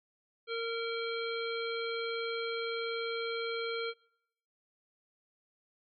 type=harmonic tone; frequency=460.3 Hz; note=A#4; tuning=22 cents flat; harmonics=1 / 3 / 5 / 7 / 9; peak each=-35 / -40 / -42 / -43 / -45 dBFS; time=0.47-3.94 s; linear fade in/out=50 ms; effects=noise-tail reverb RT60 0.8 s tail -24 dB re dry

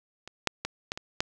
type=clicks; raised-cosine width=0.2 ms; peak=-24 / -6 / -13 / -13 / -19 / -8 dBFS; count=6; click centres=0.276 / 0.473 / 0.65 / 0.919 / 0.975 / 1.205 s; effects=none

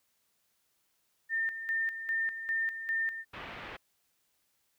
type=tone with tremolo; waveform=sine; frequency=1808 Hz; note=A6; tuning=47 cents sharp; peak=-28 dBFS; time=1.29-3.25 s; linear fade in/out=50 ms; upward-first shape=square; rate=2.5 Hz; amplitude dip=65%
type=low-pass noise; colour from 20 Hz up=white; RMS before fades=-44 dBFS; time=3.33-3.77 s; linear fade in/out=10 ms; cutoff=2600 Hz; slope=24 dB/octave
effects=white hiss -75 dBFS RMS until 4.78 s

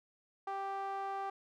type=tone with band-pass filter; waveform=sawtooth; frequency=392 Hz; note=G4; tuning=in tune; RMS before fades=-39 dBFS; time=0.47-1.3 s; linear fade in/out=5 ms; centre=930 Hz; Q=5.4; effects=none

